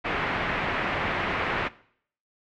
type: low-pass noise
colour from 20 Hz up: white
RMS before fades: -28 dBFS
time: 0.04-1.69 s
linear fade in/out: 20 ms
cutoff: 2300 Hz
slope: 24 dB/octave
effects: noise-tail reverb RT60 0.6 s tail -19 dB re dry